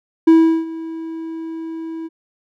triangle tone with ADSR envelope, 325.5 Hz, E4, 22 cents flat, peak -3 dBFS, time 0.27-2.09 s, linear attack 9 ms, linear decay 370 ms, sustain -20 dB, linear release 30 ms, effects none

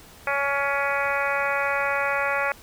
harmonic tone with a mistuned harmonic, 280.3 Hz, C#4, 19 cents sharp, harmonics 2 / 3 / 4 / 5 / 6 / 7 / 8 / 9, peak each -28 / -30 / -30 / -28 / -31 / -31 / -32 / -33 dBFS, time 0.27-2.52 s, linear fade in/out 2 ms, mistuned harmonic 9, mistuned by -21 cents, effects pink hiss -48 dBFS RMS until 2.62 s

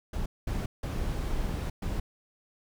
brown noise bursts at uneven times, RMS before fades -31 dBFS, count 4, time 0.13-0.26 / 0.47-0.66 / 0.83-1.7 / 1.82-2 s, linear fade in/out 5 ms, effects none

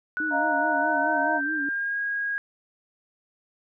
sine tone with pitch glide, 1477 to 1638.8 Hz, F#6 to G#6, -3 to -24 cents, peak -25 dBFS, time 0.17-2.38 s, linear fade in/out 0 ms, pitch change +179 cents, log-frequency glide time 0.71-1.99 s
sine tone with vibrato, 298.2 Hz, D4, 27 cents sharp, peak -30 dBFS, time 0.2-1.69 s, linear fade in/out 2 ms, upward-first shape sine, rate 4.7 Hz, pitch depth 94 cents each way
sine chord, Eb suspended second, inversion none, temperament equal, 622.3 / 698.5 / 932.3 Hz, Eb5 / F5 / Bb5, 0 / 0 / 0 cents, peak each -29 / -27 / -27 dBFS, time 0.3-1.41 s, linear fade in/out 50 ms
effects none

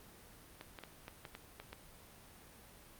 clicks, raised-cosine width 0.3 ms, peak -30 dBFS, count 8, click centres 0.611 / 0.788 / 0.837 / 1.081 / 1.252 / 1.351 / 1.6 / 1.73 s, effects pink hiss -58 dBFS RMS until 2.99 s + Opus 32 kbps

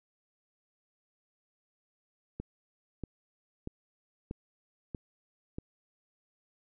click train, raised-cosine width 3 ms, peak -24 dBFS, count 6, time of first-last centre 2.4-5.585 s, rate 1.57 Hz, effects none

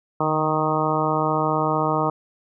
harmonic tone with a mistuned harmonic, 155.56 Hz, D#3, in tune, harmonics 1 / 2 / 3 / 4 / 5 / 6 / 7 / 8, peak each -27 / -27 / -27 / -27 / -27 / -27 / -27 / -27 dBFS, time 0.2-2.1 s, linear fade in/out 5 ms, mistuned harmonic 1, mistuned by -34 cents, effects none

